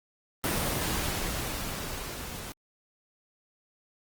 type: noise with level ramp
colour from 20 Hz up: pink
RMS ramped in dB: -27 to -40 dBFS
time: 0.44-2.52 s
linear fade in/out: 0 ms
effects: Opus 24 kbps